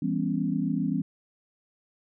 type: chord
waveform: sine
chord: C# half-diminished seventh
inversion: first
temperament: just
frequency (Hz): 166.31 / 199.57 / 249.5 / 277.2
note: E3 / G3 / B3 / C#4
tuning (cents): +16 / +31 / +18 / 0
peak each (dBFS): -30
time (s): 0.02-1.02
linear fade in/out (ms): 5
effects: none